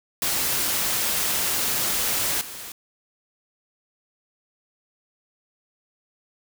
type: noise with level steps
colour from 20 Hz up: white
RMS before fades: -24 / -37 dBFS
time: 0.22-2.72 s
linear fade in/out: 2 ms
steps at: 2.41 s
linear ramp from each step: 2 ms
effects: none